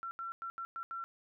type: tone bursts at uneven times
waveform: sine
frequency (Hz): 1355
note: E6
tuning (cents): +47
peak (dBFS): -38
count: 6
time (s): 0.03-0.11 / 0.19-0.32 / 0.42-0.5 / 0.58-0.65 / 0.76-0.83 / 0.91-1.04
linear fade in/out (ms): 0
effects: none